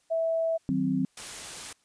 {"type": "tone", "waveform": "sine", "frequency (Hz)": 655, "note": "E5", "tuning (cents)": -11, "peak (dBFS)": -24, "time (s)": [0.1, 0.58], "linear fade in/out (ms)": 20}
{"type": "chord", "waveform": "sine", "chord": "C diminished", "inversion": "first", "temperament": "just", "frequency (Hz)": [156.98, 188.37, 261.6], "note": ["Eb3", "Gb3", "C4"], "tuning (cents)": [16, 31, 0], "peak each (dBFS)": [-32, -29, -26], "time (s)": [0.69, 1.05], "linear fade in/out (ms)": 0}
{"type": "noise", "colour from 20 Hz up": "white", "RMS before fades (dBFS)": -39, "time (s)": [1.17, 1.73], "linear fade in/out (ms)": 5}
{"effects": ["white hiss -68 dBFS RMS until 1.84 s", "resampled to 22050 Hz"]}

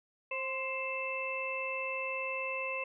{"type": "harmonic tone with a mistuned harmonic", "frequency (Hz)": 529, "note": "C5", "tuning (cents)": 19, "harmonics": [1, 2, 4, 5], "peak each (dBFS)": [-39, -41, -43, -36], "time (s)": [0.31, 2.84], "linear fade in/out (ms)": 5, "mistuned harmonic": 2, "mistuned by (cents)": -28, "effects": []}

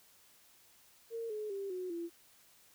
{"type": "tone with pitch steps", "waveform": "sine", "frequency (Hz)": [458.7, 425.5, 394.7, 366.2, 339.7], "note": ["A#4", "G#4", "G4", "F#4", "F4"], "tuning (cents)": [-28, 42, 12, -18, -48], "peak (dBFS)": -37, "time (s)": [1.1, 2.1], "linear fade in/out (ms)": 50, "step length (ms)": 200, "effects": ["white hiss -64 dBFS RMS until 2.74 s"]}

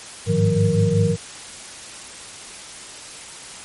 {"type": "tone cluster", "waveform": "sine", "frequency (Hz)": [101.7, 107.1, 156.2, 178.8, 467.8], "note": ["G#2", "A2", "D#3", "F3", "A#4"], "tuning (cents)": [-36, -46, 7, 41, 6], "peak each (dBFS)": -21, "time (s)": [0.26, 1.17], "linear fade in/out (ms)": 50, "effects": ["white hiss -37 dBFS RMS until 3.64 s", "MP3 48 kbps"]}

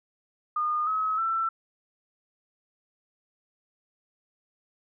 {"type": "tone with pitch steps", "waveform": "sine", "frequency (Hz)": [1221, 1281, 1336], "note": ["D#6", "E6", "E6"], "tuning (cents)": [-33, -50, 23], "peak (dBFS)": -24, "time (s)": [0.56, 1.49], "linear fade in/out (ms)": 5, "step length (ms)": 310, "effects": []}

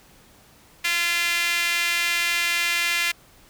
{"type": "tone with high-pass filter", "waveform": "sawtooth", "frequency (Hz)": 343.7, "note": "F4", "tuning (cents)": -28, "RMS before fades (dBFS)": -23, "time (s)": [0.84, 3.12], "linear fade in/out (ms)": 10, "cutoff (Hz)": 2200, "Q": 2.5, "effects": ["pink hiss -53 dBFS RMS until 3.49 s"]}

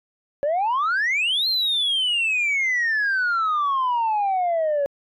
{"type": "exponential two-way sweep", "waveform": "sine", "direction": "up then down", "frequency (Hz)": [554.4, 4236, 554.4], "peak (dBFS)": -17, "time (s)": [0.43, 4.86], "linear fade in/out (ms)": 0, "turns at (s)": 1.48, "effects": ["tanh soft clip ceiling -17 dBFS"]}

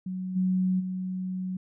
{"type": "tone with level steps", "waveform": "sine", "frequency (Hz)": 185.3, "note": "F#3", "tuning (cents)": 3, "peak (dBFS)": [-30, -22, -29], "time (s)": [0.06, 1.57], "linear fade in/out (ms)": 5, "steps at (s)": [0.35, 0.79], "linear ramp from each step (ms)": 20, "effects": []}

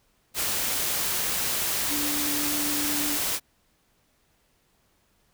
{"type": "tone in noise", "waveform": "sine", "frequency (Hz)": 293.7, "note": "D4", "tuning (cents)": 0, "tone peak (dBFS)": -31, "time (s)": [1.88, 3.19], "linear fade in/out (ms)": 50, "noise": "white", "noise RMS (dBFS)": -27, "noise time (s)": [0.34, 3.4], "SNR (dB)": -7, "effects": ["pink hiss -67 dBFS RMS until 5.33 s"]}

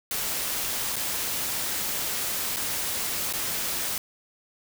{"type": "noise with dropouts", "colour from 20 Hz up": "white", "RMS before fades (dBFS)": -29, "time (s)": [0.11, 3.98], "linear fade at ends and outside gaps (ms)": 2, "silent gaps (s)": [[0.959, 0.964], [2.562, 2.567], [3.327, 3.335]], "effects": []}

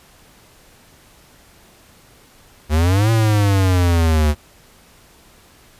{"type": "exponential two-way sweep", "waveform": "square", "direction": "up then down", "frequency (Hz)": [73.42, 114.3, 73.42], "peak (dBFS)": -13, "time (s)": [2.69, 4.35], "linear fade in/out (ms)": 50, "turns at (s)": 3.11, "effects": ["pink hiss -49 dBFS RMS until 5.79 s", "resampled to 32000 Hz"]}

